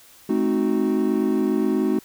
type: chord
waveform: triangle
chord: A diminished seventh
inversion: none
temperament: equal with one note detuned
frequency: 214.4 / 261.6 / 311.1 / 370 Hz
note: A3 / C4 / Eb4 / Gb4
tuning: -45 / 0 / 0 / 0 cents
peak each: -22 dBFS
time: 0.29-1.99 s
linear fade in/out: 5 ms
effects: white hiss -50 dBFS RMS until 2.04 s